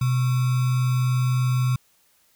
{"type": "tone with sample-and-hold", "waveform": "sine", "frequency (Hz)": 126.6, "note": "B2", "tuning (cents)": 43, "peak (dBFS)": -18, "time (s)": [0.01, 1.76], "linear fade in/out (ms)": 5, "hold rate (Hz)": 1225, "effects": ["white hiss -62 dBFS RMS until 2.35 s"]}